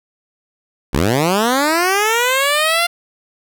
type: linear sweep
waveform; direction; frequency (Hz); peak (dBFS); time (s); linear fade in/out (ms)
10% pulse; up; 58.27 to 700; -5; 0.93-2.87; 10
effects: none